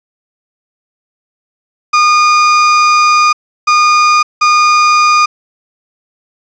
35% pulse tone bursts at uneven times, 1221 Hz, D#6, 33 cents flat, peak -4 dBFS, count 3, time 1.93-3.33 / 3.67-4.23 / 4.41-5.26 s, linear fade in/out 10 ms, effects resampled to 16000 Hz + 7-bit

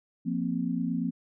sine chord, F suspended fourth, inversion none, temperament equal, 174.61 / 233.1 / 261.6 Hz, F3 / Bb3 / C4, 0 / 0 / 0 cents, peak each -31 dBFS, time 0.25-1.11 s, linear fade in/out 20 ms, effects none

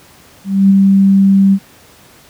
sine tone with ADSR envelope, 195.2 Hz, G3, 7 cents flat, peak -3 dBFS, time 0.44-1.59 s, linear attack 260 ms, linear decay 15 ms, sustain -2 dB, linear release 59 ms, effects pink hiss -43 dBFS RMS until 2.29 s + high-pass 80 Hz 12 dB/octave

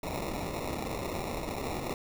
violet noise with sample-and-hold, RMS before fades -35 dBFS, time 0.03-1.94 s, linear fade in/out 2 ms, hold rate 1575 Hz, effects none

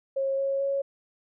sine tone with pitch steps, 542 / 547.3 / 552.7 Hz, C#5 / C#5 / C#5, -39 / -22 / -5 cents, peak -24 dBFS, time 0.16-0.82 s, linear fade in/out 10 ms, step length 220 ms, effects none

